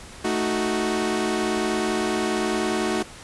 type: chord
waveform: sawtooth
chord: D# diminished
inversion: second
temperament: equal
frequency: 220 / 311.1 / 370 Hz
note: A3 / D#4 / F#4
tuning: 0 / 0 / 0 cents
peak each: -23 / -24 / -21 dBFS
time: 0.24-3.03 s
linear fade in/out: 10 ms
effects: pink hiss -42 dBFS RMS until 3.23 s + resampled to 24000 Hz